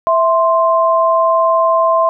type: tone pair together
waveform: sine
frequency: 657.6 / 1046.5 Hz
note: E5 / C6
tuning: -4 / 0 cents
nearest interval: minor sixth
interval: 804 cents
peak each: -12 dBFS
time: 0.07-2.09 s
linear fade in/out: 0 ms
effects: none